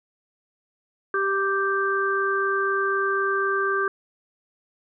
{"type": "harmonic tone", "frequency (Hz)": 392, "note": "G4", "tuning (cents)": 0, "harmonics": [1, 3, 4], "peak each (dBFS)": [-25, -25, -25], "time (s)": [1.14, 3.88], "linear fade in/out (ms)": 2, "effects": []}